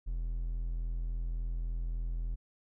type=tone; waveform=triangle; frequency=41.77 Hz; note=E1; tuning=24 cents sharp; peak=-30 dBFS; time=0.06-2.36 s; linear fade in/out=20 ms; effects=none

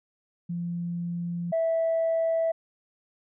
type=tone pair in turn; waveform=sine; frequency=172.5 / 656.2 Hz; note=F3 / E5; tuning=-21 / -8 cents; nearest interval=octave + major seventh; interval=2313 cents; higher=second; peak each=-28 / -21 dBFS; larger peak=second; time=0.49-1.52 / 1.52-2.52 s; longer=first; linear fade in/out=10 ms; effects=tanh soft clip ceiling -19 dBFS

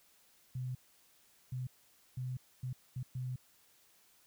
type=tone bursts at uneven times; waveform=sine; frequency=127.2 Hz; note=C3; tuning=48 cents flat; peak=-36 dBFS; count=6; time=0.55-0.75 / 1.52-1.67 / 2.17-2.37 / 2.63-2.73 / 2.96-3.03 / 3.15-3.36 s; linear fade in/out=5 ms; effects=white hiss -67 dBFS RMS until 4.26 s

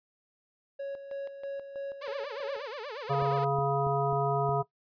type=tone with tremolo; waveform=triangle; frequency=554.4 Hz; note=C#5; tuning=in tune; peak=-31 dBFS; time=0.79-2.66 s; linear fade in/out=10 ms; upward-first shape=square; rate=3.1 Hz; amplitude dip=60%
type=tone with vibrato; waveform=sawtooth; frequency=502 Hz; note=B4; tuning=28 cents sharp; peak=-33 dBFS; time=2.01-3.45 s; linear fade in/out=10 ms; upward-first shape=sine; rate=8.4 Hz; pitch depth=290 cents each way
type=harmonic tone; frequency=139.2 Hz; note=C#3; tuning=8 cents sharp; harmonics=1 / 3 / 5 / 7 / 9; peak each=-30 / -31 / -31 / -35 / -35 dBFS; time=3.09-4.63 s; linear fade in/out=20 ms
type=clicks; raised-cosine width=3 ms; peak=-30 dBFS; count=5; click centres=3.223 / 3.587 / 3.869 / 4.129 / 4.492 s
effects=noise-tail reverb RT60 0.1 s tail -17 dB re dry + resampled to 11025 Hz

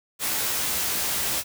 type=noise with comb filter; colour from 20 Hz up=white; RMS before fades=-26 dBFS; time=0.19-1.44 s; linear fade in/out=50 ms; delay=16 ms; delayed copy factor=+0.65; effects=none

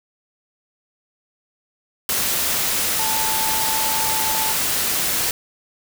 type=tone in noise; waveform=sine; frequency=880 Hz; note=A5; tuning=in tune; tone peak=-25 dBFS; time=2.99-4.52 s; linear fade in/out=2 ms; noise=white; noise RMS=-21 dBFS; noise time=2.09-5.31 s; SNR=-7 dB; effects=none

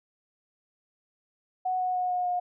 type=tone with pitch steps; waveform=sine; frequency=740 / 734 / 728.1 / 722.3 / 716.4 Hz; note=F#5 / F#5 / F#5 / F#5 / F5; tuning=0 / -14 / -28 / -42 / +44 cents; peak=-25 dBFS; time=1.65-2.4 s; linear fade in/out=10 ms; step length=150 ms; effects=none

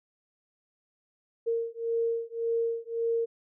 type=beating tone pair; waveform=sine; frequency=460.2 / 462 Hz; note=A#4 / A#4; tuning=-22 / -16 cents; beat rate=1.8 Hz; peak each=-30 dBFS; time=1.46-3.26 s; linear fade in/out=20 ms; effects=none

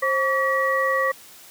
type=tone cluster; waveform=sine; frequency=531 / 1142 / 1919 Hz; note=C5 / D6 / A#6; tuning=+25 / -49 / +50 cents; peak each=-23 dBFS; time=0.02-1.12 s; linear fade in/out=10 ms; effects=white hiss -46 dBFS RMS until 1.5 s + high-pass 100 Hz 12 dB/octave

